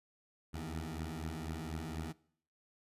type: beating tone pair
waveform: 15% pulse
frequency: 77.78 / 81.88 Hz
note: D#2 / E2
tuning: 0 / -11 cents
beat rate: 4.1 Hz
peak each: -36 / -36 dBFS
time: 0.53-2.13 s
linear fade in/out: 20 ms
effects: noise-tail reverb RT60 0.6 s tail -22 dB re dry + resampled to 32000 Hz